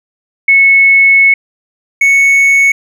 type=tone pair in turn; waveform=sine / triangle; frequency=2200 / 2213 Hz; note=C#7 / C#7; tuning=-14 / -3 cents; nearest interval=unison; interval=11 cents; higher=second; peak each=-3 dBFS; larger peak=neither; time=0.48-1.34 / 2.01-2.72 s; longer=first; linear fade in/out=5 ms; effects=none